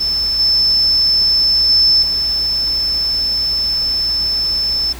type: tone with level steps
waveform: sine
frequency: 5274 Hz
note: E8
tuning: in tune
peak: -14 / -10 / -8 / -14 dBFS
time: 0-4.93 s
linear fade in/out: 10 ms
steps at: 0.39 / 1.69 / 2.02 s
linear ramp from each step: 10 ms
effects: added 60 Hz sine -31 dBFS peak until 4.99 s + pink hiss -34 dBFS RMS until 4.99 s